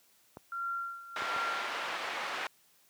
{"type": "clicks", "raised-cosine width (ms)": 1, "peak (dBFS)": -30, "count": 3, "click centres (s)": [0.371, 1.221, 1.363]}
{"type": "tone with tremolo", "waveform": "sine", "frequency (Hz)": 1377, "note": "F6", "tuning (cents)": -25, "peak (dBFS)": -32, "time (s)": [0.52, 1.86], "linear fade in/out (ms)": 2, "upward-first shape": "sine", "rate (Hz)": 1.4, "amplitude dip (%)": 80}
{"type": "band-pass noise", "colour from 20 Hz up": "pink", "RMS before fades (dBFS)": -37, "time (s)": [1.16, 2.47], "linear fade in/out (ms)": 2, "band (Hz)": [820, 2700], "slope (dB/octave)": 12}
{"effects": ["white hiss -66 dBFS RMS until 2.89 s", "high-pass 80 Hz 12 dB/octave"]}